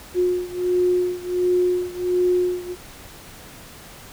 sine beating tone pair, 359.3 / 360.7 Hz, F4 / F#4, +49 / -44 cents, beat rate 1.4 Hz, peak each -20 / -22 dBFS, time 0.14-2.76 s, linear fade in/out 50 ms, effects pink hiss -42 dBFS RMS until 4.12 s

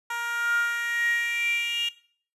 10% pulse tone with high-pass filter sweep, 470.6 Hz, A#4, 16 cents sharp, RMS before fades -27 dBFS, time 0.1-1.89 s, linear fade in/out 5 ms, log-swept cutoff 1100 to 2900 Hz, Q 9.4, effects noise-tail reverb RT60 0.5 s tail -18 dB re dry + resampled to 32000 Hz

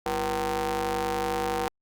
sawtooth ring-modulated tone, 144.3 Hz, D3, 30 cents flat, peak -19 dBFS, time 0.06-1.68 s, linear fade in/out 0 ms, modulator 624 Hz, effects Opus 48 kbps

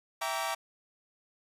sawtooth chord, E half-diminished seventh, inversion none, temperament equal with one note detuned, 659.3 / 784 / 932.3 / 1149.8 Hz, E5 / G5 / Bb5 / D6, 0 / 0 / 0 / -37 cents, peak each -33 dBFS, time 0.21-0.55 s, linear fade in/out 10 ms, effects resampled to 32000 Hz + 9-bit

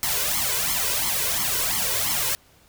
white noise with flanger, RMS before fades -24 dBFS, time 0.03-2.35 s, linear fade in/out 0 ms, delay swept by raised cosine 0.93 to 2.03 ms, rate 2.9 Hz, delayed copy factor +0.95, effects pink hiss -56 dBFS RMS until 2.68 s

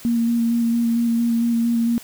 sine tone with vibrato, 233.1 Hz, A#3, in tune, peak -16 dBFS, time 0.05-1.98 s, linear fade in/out 0 ms, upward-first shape square, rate 4.4 Hz, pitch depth 14 cents each way, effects white hiss -42 dBFS RMS until 2.03 s

